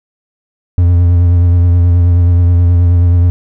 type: tone with vibrato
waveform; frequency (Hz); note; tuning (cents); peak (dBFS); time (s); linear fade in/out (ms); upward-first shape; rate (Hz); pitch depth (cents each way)
triangle; 87.31; F2; 0; -3; 0.78-3.3; 0; triangle; 9.4; 39
effects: none